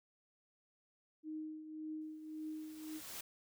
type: tone with tremolo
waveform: sine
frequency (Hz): 311.1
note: D#4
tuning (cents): 0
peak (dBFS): -40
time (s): 1.23-3.01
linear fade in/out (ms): 50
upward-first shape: triangle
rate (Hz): 1.8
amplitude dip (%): 65
type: noise with exponential growth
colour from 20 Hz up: white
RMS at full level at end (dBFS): -45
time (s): 2.01-3.21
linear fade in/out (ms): 5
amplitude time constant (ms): 260
effects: none